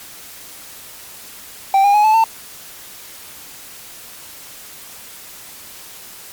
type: tone with pitch steps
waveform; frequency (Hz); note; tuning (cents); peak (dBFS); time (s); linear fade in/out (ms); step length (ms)
triangle; 781 / 809 / 838 / 868.1 / 899.2; G5 / G#5 / G#5 / A5 / A5; -7 / -46 / +15 / -24 / +37; -7; 1.74-2.24; 2; 100
effects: white hiss -37 dBFS RMS until 6.32 s + MP3 96 kbps

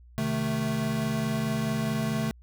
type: chord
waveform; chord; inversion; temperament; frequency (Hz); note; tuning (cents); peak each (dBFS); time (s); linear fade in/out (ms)
square; A diminished; first; equal; 130.81 / 155.56 / 220; C3 / Eb3 / A3; 0 / 0 / 0; -33 / -33 / -29; 0.18-2.31; 0
effects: added 60 Hz sine -49 dBFS peak until 2.42 s

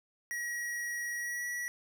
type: tone with pitch glide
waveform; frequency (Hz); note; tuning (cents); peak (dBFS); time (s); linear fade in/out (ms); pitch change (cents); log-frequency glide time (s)
square; 1909 to 1935.6; A#6 to B6; +41 to -35; -35; 0.31-1.68; 0; +24; 1.18-1.45
effects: none

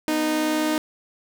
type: tone pair together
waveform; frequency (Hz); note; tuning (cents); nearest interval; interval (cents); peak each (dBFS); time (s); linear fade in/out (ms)
sawtooth; 246.9 / 308.7; B3 / D#4; 0 / -14; major third; 386; -26 / -17; 0.08-0.78; 0
effects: none

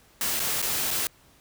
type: noise with dropouts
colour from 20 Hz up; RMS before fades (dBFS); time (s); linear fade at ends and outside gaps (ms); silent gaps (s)
white; -27; 0.21-1.07; 1; 0.395-0.4 / 0.618-0.625 / 0.907-0.911
effects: pink hiss -58 dBFS RMS until 1.4 s

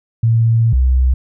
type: tone pair in turn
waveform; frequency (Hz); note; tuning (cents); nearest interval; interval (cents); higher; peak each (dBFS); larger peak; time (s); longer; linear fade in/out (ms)
sine; 114.4 / 63.91; A#2 / C2; -32 / -40; minor seventh; 1008; first; -9; neither; 0.23-0.73 / 0.73-1.14; first; 5
effects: none

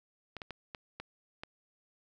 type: clicks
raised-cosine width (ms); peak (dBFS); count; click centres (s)
0.3; -25; 6; 0.367 / 0.418 / 0.507 / 0.748 / 1 / 1.435
effects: none

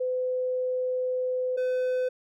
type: tone pair in turn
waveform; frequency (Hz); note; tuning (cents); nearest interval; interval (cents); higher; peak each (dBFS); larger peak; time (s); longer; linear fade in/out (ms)
sine / triangle; 507 / 507; B4 / B4; +45 / +45; unison; 0; neither; -25 / -22; second; 0-1.57 / 1.57-2.09; first; 10
effects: none

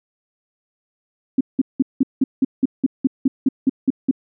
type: tone bursts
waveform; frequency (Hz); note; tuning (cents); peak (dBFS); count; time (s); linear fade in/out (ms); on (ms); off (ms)
sine; 264.7; C4; +20; -11; 14; 1.38-4.112; 5; 28; 180
effects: none

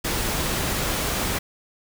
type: noise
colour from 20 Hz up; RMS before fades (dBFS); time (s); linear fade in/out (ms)
pink; -25; 0.04-1.39; 10
effects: none

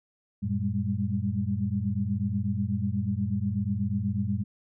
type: tone cluster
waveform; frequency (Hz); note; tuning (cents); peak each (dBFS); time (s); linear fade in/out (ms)
sine; 94.3 / 114.9 / 196.5 / 204.7; F#2 / A#2 / G3 / G#3; +33 / -25 / +4 / -25; -31; 0.42-4.44; 20
effects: none

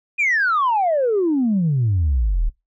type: exponential sweep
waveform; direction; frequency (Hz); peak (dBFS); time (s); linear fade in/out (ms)
sine; down; 2494 to 34.65; -14; 0.18-2.5; 20
effects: noise-tail reverb RT60 0.2 s tail -22 dB re dry + tanh soft clip ceiling -12 dBFS

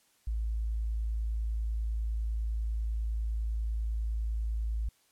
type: tone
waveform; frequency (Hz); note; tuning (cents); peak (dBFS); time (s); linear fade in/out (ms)
sine; 55; A1; 0; -29; 0.27-4.89; 5
effects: white hiss -68 dBFS RMS until 5.11 s + low-pass 12000 Hz 12 dB/octave

